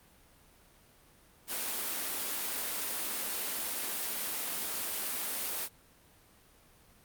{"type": "high-pass noise", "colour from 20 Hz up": "white", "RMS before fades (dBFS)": -35, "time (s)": [1.47, 5.69], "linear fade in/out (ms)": 50, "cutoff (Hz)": 190, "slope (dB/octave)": 96, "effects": ["pink hiss -61 dBFS RMS until 7.04 s", "Opus 32 kbps"]}